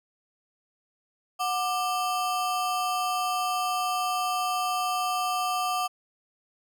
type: ring-modulated tone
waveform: square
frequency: 960 Hz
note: B5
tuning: 49 cents flat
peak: -23 dBFS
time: 1.39-5.88 s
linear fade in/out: 20 ms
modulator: 227 Hz
effects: none